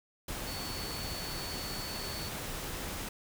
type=tone in noise; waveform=sine; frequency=4449 Hz; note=C#8; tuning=5 cents sharp; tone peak=-42 dBFS; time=0.47-2.29 s; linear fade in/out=5 ms; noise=pink; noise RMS=-39 dBFS; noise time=0.28-3.09 s; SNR=-6 dB; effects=none